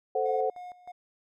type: chord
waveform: sine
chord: F# diminished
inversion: first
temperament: equal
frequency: 440 / 523.3 / 740 Hz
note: A4 / C5 / F#5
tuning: 0 / 0 / 0 cents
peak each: -29 dBFS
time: 0.15-0.5 s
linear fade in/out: 5 ms
type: tone with tremolo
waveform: triangle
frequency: 720 Hz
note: F#5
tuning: 47 cents flat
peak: -37 dBFS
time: 0.25-0.92 s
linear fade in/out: 10 ms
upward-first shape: square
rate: 3.2 Hz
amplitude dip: 80%
effects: none